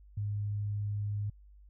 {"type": "tone", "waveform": "sine", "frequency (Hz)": 103.2, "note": "G#2", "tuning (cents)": -10, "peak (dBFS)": -31, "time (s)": [0.17, 1.3], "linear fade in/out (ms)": 5, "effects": ["added 50 Hz sine -53 dBFS peak until 1.69 s"]}